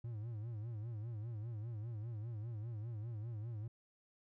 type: tone with vibrato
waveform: triangle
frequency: 111.5 Hz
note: A2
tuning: 23 cents sharp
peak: -39 dBFS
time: 0.04-3.68 s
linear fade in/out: 5 ms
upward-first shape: sine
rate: 5 Hz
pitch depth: 130 cents each way
effects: none